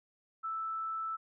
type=tone; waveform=sine; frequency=1318.5 Hz; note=E6; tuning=in tune; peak=-34 dBFS; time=0.43-1.17 s; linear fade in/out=20 ms; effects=none